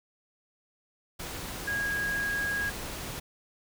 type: tone in noise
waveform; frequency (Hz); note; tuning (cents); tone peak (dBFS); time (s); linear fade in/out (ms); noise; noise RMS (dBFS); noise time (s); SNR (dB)
sine; 1642; G#6; -20; -28; 1.67-2.7; 10; pink; -38; 1.19-3.2; +7
effects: none